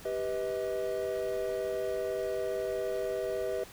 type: chord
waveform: triangle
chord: G augmented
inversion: none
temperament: equal with one note detuned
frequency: 392 / 493.9 / 634.6 Hz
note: G4 / B4 / D#5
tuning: 0 / 0 / +34 cents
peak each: -33 dBFS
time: 0.05-3.64 s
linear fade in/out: 5 ms
effects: pink hiss -50 dBFS RMS until 3.72 s